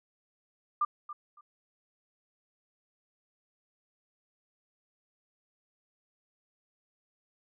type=tone with echo; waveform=sine; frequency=1196 Hz; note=D6; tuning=31 cents sharp; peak=-24 dBFS; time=0.81-0.85 s; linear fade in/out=5 ms; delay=280 ms; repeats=2; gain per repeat=-14 dB; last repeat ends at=1.41 s; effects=none